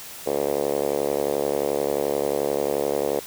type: tone with band-pass filter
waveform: 5% pulse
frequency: 71.4 Hz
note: D2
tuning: 48 cents flat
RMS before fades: -24 dBFS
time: 0.26-3.2 s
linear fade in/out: 10 ms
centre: 480 Hz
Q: 2.9
effects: white hiss -39 dBFS RMS until 3.26 s